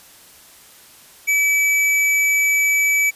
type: tone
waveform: square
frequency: 2297 Hz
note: D7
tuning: 39 cents flat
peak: -15 dBFS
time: 1.27-3.11 s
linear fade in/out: 20 ms
effects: white hiss -46 dBFS RMS until 3.15 s + resampled to 32000 Hz